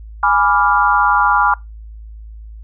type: chord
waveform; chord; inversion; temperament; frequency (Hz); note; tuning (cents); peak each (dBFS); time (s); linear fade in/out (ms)
sine; G# diminished seventh; none; equal; 830.6 / 987.8 / 1174.7 / 1396.9; G#5 / B5 / D6 / F6; 0 / 0 / 0 / 0; -16; 0.23-1.54; 2
effects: noise-tail reverb RT60 0.2 s tail -23 dB re dry + added 54 Hz sine -31 dBFS peak until 2.63 s